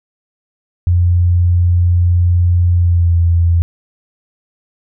sine tone with pitch glide, 87.9 to 85.1 Hz, F2 to F2, +12 to -44 cents, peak -8 dBFS, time 0.87-3.62 s, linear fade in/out 0 ms, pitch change -56 cents, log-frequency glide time 2.74-3.15 s, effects none

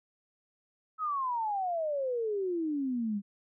sine exponential sweep, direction down, 1300 to 196 Hz, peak -29 dBFS, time 0.98-3.22 s, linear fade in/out 50 ms, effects none

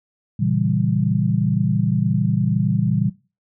sine chord, A# diminished seventh, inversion none, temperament equal, 116.54 / 138.59 / 164.81 / 196 Hz, A#2 / C#3 / E3 / G3, 0 / 0 / 0 / 0 cents, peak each -22 dBFS, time 0.39-3.1 s, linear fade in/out 10 ms, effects noise-tail reverb RT60 0.3 s tail -19 dB re dry

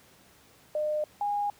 sine tone pair in turn, 606 / 819.5 Hz, D#5 / G#5, -46 / -23 cents, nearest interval perfect fourth, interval 523 cents, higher second, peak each -26 dBFS, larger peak neither, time 0.75-1.04 / 1.21-1.5 s, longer neither, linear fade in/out 2 ms, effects pink hiss -58 dBFS RMS until 1.59 s + high-pass 80 Hz 12 dB/octave

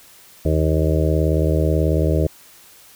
harmonic tone, 78.3 Hz, D#2, 11 cents sharp, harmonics 1 / 2 / 4 / 5 / 6 / 7 / 8, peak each -18 / -21 / -24 / -25 / -26 / -26 / -27 dBFS, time 0.45-2.27 s, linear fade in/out 5 ms, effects white hiss -47 dBFS RMS until 2.95 s

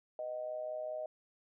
sine tone with amplitude modulation, 622.3 Hz, D#5, in tune, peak -34 dBFS, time 0.19-1.06 s, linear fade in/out 2 ms, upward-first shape sine, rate 125 Hz, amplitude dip 65%, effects none

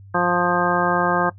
harmonic tone, 176.3 Hz, F3, 17 cents sharp, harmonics 1 / 2 / 3 / 4 / 5 / 6 / 7 / 9, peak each -25 / -25 / -25 / -25 / -25 / -25 / -25 / -25 dBFS, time 0.14-1.3 s, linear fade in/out 10 ms, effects noise-tail reverb RT60 0.1 s tail -18 dB re dry + added 98 Hz sine -40 dBFS peak until 1.38 s

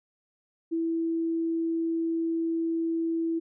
sine tone, 329.6 Hz, E4, in tune, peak -25 dBFS, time 0.71-3.4 s, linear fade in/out 20 ms, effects none

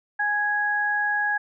sine tone pair together, 830.6 / 1661.2 Hz, G#5 / G#6, 0 / 0 cents, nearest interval octave, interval 1200 cents, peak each -27 / -22 dBFS, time 0.19-1.38 s, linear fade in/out 10 ms, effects none

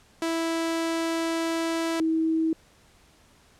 sawtooth / sine tone pair in turn, 329.3 / 322 Hz, E4 / E4, -2 / -41 cents, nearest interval unison, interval 39 cents, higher first, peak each -21 dBFS, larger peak neither, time 0.22-2 / 2-2.53 s, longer first, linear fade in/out 2 ms, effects pink hiss -58 dBFS RMS until 3.59 s + low-pass 10000 Hz 12 dB/octave

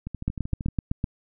two click trains, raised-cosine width 5 ms, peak -20 / -12 dBFS, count 9 / 7, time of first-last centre 0.07-0.685 / 0.28-1.041 s, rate 13 / 7.88 Hz, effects none

